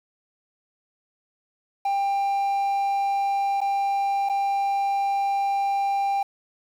triangle tone with dropouts, 794 Hz, G5, 22 cents sharp, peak -19 dBFS, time 1.85-6.23 s, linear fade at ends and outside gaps 5 ms, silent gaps 3.606-3.614 / 4.29-4.296 s, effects 8-bit

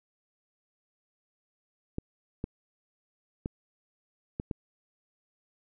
clicks, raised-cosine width 3 ms, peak -19 dBFS, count 5, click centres 1.984 / 2.441 / 3.459 / 4.399 / 4.512 s, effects none

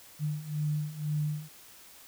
sine beating tone pair, 149.3 / 151.3 Hz, D3 / D#3, +29 / -48 cents, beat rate 2 Hz, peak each -34 / -31 dBFS, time 0.19-1.49 s, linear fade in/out 50 ms, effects white hiss -53 dBFS RMS until 2.07 s

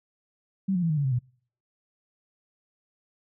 sine tone with pitch steps, 192.5 / 178.57 / 165.66 / 153.67 / 142.56 / 132.24 / 122.68 Hz, G3 / F3 / E3 / D#3 / C#3 / C3 / B2, -31 / +39 / +9 / -21 / +49 / +19 / -11 cents, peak -22 dBFS, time 0.68-1.191 s, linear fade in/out 10 ms, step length 73 ms, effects noise-tail reverb RT60 0.5 s tail -25 dB re dry

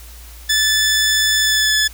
15% pulse tone with pitch glide, 1744 to 1724 Hz, A6 to A6, -16 to -36 cents, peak -7 dBFS, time 0.49-1.88 s, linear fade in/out 10 ms, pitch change -20 cents, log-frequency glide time 1.42-1.76 s, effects added 58 Hz sine -36 dBFS peak until 1.93 s + white hiss -42 dBFS RMS until 1.93 s

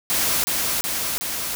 white noise with echo, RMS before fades -21 dBFS, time 0.1-0.44 s, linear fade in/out 0 ms, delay 370 ms, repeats 3, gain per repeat -2 dB, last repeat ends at 1.55 s, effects none

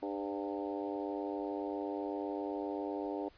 harmonic tone with a mistuned harmonic, 100 Hz, G2, 35 cents sharp, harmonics 3 / 4 / 5 / 6 / 7 / 8 / 9, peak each -39 / -41 / -43 / -45 / -46 / -47 / -48 dBFS, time 0.02-3.29 s, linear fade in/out 10 ms, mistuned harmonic 6, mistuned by -36 cents, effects pink hiss -63 dBFS RMS until 3.37 s + resampled to 11025 Hz

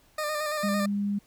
20% pulse tone with vibrato, 605 Hz, D#5, 49 cents flat, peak -23 dBFS, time 0.18-0.86 s, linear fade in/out 5 ms, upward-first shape square, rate 8.9 Hz, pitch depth 29 cents each way
sine tone, 202.7 Hz, G#3, 42 cents flat, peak -25 dBFS, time 0.63-1.19 s, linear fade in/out 10 ms
effects pink hiss -62 dBFS RMS until 1.26 s

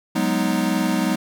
square chord, G# minor seventh, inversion third, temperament equal with one note detuned, 185 / 207.7 / 246.9 / 312.2 Hz, F#3 / G#3 / B3 / D#4, 0 / 0 / 0 / +6 cents, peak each -25 dBFS, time 0.15-1.16 s, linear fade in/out 10 ms, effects none

